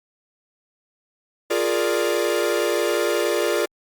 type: chord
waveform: 45% pulse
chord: Bb dominant seventh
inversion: second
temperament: equal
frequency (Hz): 349.2 / 415.3 / 466.2 / 587.3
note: F4 / Ab4 / Bb4 / D5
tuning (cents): 0 / 0 / 0 / 0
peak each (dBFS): -25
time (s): 1.5-3.66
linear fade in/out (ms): 10
effects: Opus 48 kbps